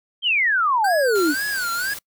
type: exponential sweep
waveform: sine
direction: down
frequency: 3234 to 270.5 Hz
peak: -16 dBFS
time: 0.22-1.35 s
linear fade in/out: 50 ms
type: tone with vibrato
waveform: square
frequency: 1519 Hz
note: F#6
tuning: 45 cents sharp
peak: -23 dBFS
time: 0.84-1.94 s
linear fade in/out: 5 ms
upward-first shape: sine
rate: 2 Hz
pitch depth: 180 cents each way
type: noise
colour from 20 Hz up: white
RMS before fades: -34 dBFS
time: 1.15-1.99 s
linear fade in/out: 5 ms
effects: noise-tail reverb RT60 0.1 s tail -26 dB re dry